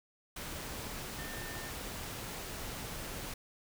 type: tone in noise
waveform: sine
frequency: 1800 Hz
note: A6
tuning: 39 cents sharp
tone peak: -47 dBFS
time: 1.18-1.7 s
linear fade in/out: 5 ms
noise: pink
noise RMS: -42 dBFS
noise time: 0.36-3.34 s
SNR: -8 dB
effects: none